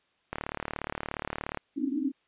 click train, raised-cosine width 0.5 ms, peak -17 dBFS, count 47, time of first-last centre 0.33-1.573 s, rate 37 Hz
pink band-pass noise, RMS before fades -30 dBFS, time 1.76-2.12 s, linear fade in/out 20 ms, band 260 to 300 Hz, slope 96 dB/octave
effects white hiss -70 dBFS RMS until 2.27 s + resampled to 8000 Hz

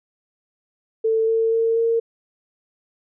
sine tone with pitch steps, 445.6 / 450 / 454.4 / 458.9 Hz, A4 / A4 / A#4 / A#4, +22 / +39 / -44 / -27 cents, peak -16 dBFS, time 1.04-2 s, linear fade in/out 10 ms, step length 240 ms, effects none

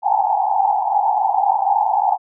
pink band-pass noise, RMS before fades -17 dBFS, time 0.02-2.18 s, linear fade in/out 50 ms, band 760 to 880 Hz, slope 96 dB/octave, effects none

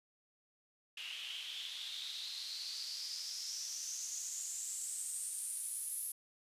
white noise with band-pass filter sweep, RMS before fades -43 dBFS, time 0.97-6.12 s, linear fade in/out 5 ms, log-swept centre 2800 to 11000 Hz, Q 6.2, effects resampled to 32000 Hz

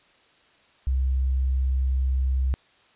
sine tone, 65.41 Hz, C2, in tune, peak -20 dBFS, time 0.87-2.54 s, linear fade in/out 0 ms, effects white hiss -59 dBFS RMS until 2.95 s + resampled to 8000 Hz

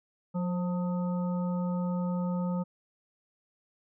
harmonic tone with a mistuned harmonic, 179.4 Hz, F3, 47 cents sharp, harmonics 1 / 3 / 5 / 7, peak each -28 / -38 / -42 / -45 dBFS, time 0.34-2.64 s, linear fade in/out 20 ms, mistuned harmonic 3, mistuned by -34 cents, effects none

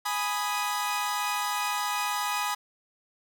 sawtooth chord, G# minor, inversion none, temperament equal, 830.6 / 987.8 / 1244.5 Hz, G#5 / B5 / D#6, 0 / 0 / 0 cents, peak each -28 dBFS, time 0.05-2.55 s, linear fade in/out 10 ms, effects none

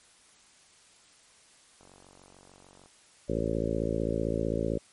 click train, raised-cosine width 1 ms, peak -40 dBFS, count 50, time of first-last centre 1.81-2.859 s, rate 46.7 Hz
harmonic tone, 55.6 Hz, A1, 19 cents sharp, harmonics 1 / 2 / 3 / 4 / 5 / 6 / 7 / 8 / 9 / 10, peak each -36 / -36 / -36 / -36 / -36 / -36 / -36 / -36 / -36 / -36 dBFS, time 3.28-4.79 s, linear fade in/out 20 ms
effects white hiss -59 dBFS RMS until 4.92 s + MP3 48 kbps

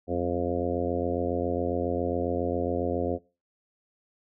harmonic tone with a mistuned harmonic, 87.31 Hz, F2, in tune, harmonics 1 / 2 / 3 / 4 / 5 / 6 / 7 / 8, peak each -34 / -37 / -32 / -33 / -32 / -32 / -37 / -36 dBFS, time 0.07-3.19 s, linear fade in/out 50 ms, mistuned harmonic 2, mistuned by +79 cents, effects noise-tail reverb RT60 0.3 s tail -20 dB re dry

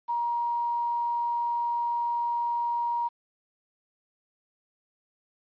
sine tone with quantisation, 947 Hz, A#5, 27 cents sharp, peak -25 dBFS, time 0.08-3.09 s, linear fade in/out 20 ms, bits 9, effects resampled to 11025 Hz

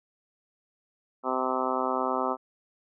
harmonic tone, 129.4 Hz, C3, 19 cents flat, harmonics 2 / 3 / 4 / 5 / 6 / 7 / 8 / 9 / 10, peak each -34 / -34 / -34 / -34 / -34 / -34 / -34 / -34 / -34 dBFS, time 1.23-2.37 s, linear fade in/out 50 ms, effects none

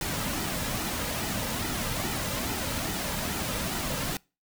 pink noise with flanger, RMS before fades -31 dBFS, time 0.01-4.17 s, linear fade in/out 2 ms, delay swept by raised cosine 1.8 to 2.78 ms, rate 2.4 Hz, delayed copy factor -0.5, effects noise-tail reverb RT60 0.3 s tail -25 dB re dry

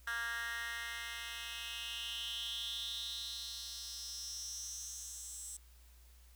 10% pulse tone with high-pass filter sweep, 233.1 Hz, A#3, in tune, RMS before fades -43 dBFS, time 0.07-5.57 s, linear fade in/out 5 ms, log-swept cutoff 1600 to 7800 Hz, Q 5.5, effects added 60 Hz sine -58 dBFS peak until 6.35 s + white hiss -67 dBFS RMS until 6.35 s

